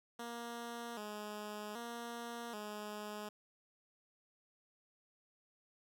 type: tone with vibrato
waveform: 10% pulse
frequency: 222.3 Hz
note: A3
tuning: 18 cents sharp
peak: -35 dBFS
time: 0.19-3.29 s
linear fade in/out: 5 ms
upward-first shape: square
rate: 0.64 Hz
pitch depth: 100 cents each way
effects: none